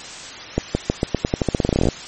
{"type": "accelerating click train", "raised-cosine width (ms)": 2, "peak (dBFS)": -3, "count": 21, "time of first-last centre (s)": [0.58, 1.887], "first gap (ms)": 170, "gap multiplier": 0.88, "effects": ["white hiss -34 dBFS RMS until 2.07 s", "MP3 32 kbps"]}